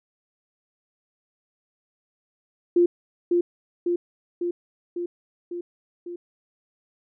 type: tone with echo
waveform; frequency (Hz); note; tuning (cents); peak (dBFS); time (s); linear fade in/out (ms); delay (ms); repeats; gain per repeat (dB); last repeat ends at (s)
sine; 348.7; F4; -3; -14; 2.76-2.86; 5; 550; 6; -3; 6.16
effects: none